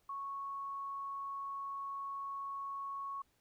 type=tone; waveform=sine; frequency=1106 Hz; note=C#6; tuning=4 cents flat; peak=-39 dBFS; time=0.09-3.22 s; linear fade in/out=5 ms; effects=pink hiss -75 dBFS RMS until 3.4 s